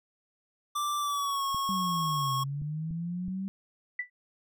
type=tone with pitch glide; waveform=square; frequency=1174.7 to 1096 Hz; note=D6 to C#6; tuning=0 to -20 cents; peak=-29 dBFS; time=0.75-2.44 s; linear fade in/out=10 ms; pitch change=-120 cents; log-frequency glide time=0.99-1.44 s
type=clicks; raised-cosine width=5 ms; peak=-29 dBFS; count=4; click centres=1.546 / 2.618 / 2.909 / 3.282 s
type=linear two-way sweep; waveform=sine; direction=down then up; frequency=195.8 to 130.8 to 195.8 Hz; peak=-31 dBFS; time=1.69-3.48 s; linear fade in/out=0 ms; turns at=2.34 s
type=tone with exponential decay; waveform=sine; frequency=1975.5 Hz; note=B6; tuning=in tune; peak=-26 dBFS; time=3.99-4.1 s; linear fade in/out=5 ms; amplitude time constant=22 ms
effects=none